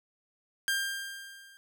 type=tone with level ramp; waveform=sawtooth; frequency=1596 Hz; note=G6; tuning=31 cents sharp; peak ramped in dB=-22 to -50 dBFS; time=0.68-1.57 s; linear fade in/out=0 ms; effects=none